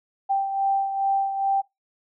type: beating tone pair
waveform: sine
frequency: 784 / 786.4 Hz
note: G5 / G5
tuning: 0 / +5 cents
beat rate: 2.4 Hz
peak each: -21 / -29 dBFS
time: 0.29-1.62 s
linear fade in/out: 20 ms
effects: noise-tail reverb RT60 0.2 s tail -21 dB re dry